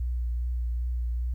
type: tone with vibrato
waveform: sine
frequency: 60.1 Hz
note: B1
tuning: 46 cents flat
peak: -25 dBFS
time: 0-1.34 s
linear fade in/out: 5 ms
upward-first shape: triangle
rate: 2.5 Hz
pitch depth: 34 cents each way
effects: tanh soft clip ceiling -22 dBFS + 11-bit